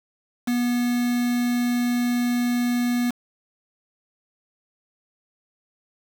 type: tone with quantisation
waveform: triangle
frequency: 243 Hz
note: B3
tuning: 28 cents flat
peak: -18 dBFS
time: 0.47-3.11 s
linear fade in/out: 10 ms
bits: 5
effects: none